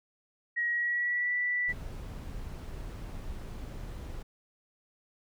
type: tone with pitch glide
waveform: sine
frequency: 1900 to 1965.9 Hz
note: A#6 to B6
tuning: +33 to -8 cents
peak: -27 dBFS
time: 0.56-1.73 s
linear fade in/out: 20 ms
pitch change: +59 cents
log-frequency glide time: 0.7-1.34 s
type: noise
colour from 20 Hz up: brown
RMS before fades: -40 dBFS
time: 1.68-4.23 s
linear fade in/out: 10 ms
effects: none